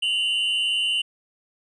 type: tone pair together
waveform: triangle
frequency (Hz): 2794 / 3011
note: F7 / F#7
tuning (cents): 0 / +30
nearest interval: minor second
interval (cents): 130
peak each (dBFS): -22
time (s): 0.02-1.02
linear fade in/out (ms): 10
effects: resampled to 24000 Hz